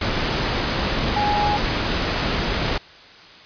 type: tone in noise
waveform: sine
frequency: 830 Hz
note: G#5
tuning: 1 cent flat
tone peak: -19 dBFS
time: 1.16-1.57 s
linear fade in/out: 5 ms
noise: pink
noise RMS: -22 dBFS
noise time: 0.01-2.78 s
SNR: 0 dB
effects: white hiss -44 dBFS RMS until 3.45 s + resampled to 11025 Hz